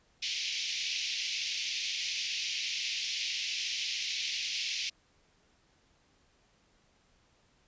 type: band-pass noise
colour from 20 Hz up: pink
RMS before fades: -35 dBFS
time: 0.22-4.9 s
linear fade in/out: 10 ms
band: 2300 to 6100 Hz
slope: 48 dB/octave
effects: pink hiss -68 dBFS RMS until 7.67 s + resampled to 16000 Hz